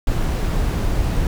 brown noise, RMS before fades -19 dBFS, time 0.07-1.27 s, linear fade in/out 2 ms, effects none

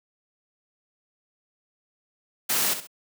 white noise with echo, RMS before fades -24 dBFS, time 2.49-2.74 s, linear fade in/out 10 ms, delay 66 ms, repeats 2, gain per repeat -10 dB, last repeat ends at 2.872 s, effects high-pass 150 Hz 12 dB/octave

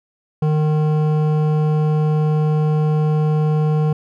sine tone with hard clipping, 153.2 Hz, D#3, 27 cents flat, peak -16 dBFS, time 0.42-3.93 s, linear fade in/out 5 ms, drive 12 dB, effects none

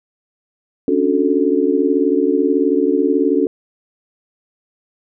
sine chord, D major seventh, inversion third, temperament just, 275.3 / 293.7 / 367.1 / 440.5 Hz, C#4 / D4 / F#4 / A4, -12 / 0 / -14 / +2 cents, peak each -18 dBFS, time 0.88-3.47 s, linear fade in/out 2 ms, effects none

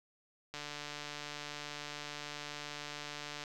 click train, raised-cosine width 0.2 ms, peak -25 dBFS, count 427, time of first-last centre 0.54-3.438 s, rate 147 Hz, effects none

